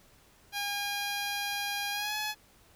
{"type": "tone with pitch glide", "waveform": "10% pulse", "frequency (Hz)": [812, 849.4], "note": ["G#5", "G#5"], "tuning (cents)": [-39, 39], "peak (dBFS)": -23, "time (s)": [0.52, 2.35], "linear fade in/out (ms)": 50, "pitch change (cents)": 78, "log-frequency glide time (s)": [1.91, 2.16], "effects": ["pink hiss -61 dBFS RMS until 2.75 s"]}